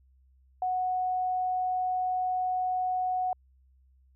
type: tone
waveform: sine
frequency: 737 Hz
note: F#5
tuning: 7 cents flat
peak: -26 dBFS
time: 0.62-3.33 s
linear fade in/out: 2 ms
effects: added 65 Hz sine -59 dBFS peak until 4.15 s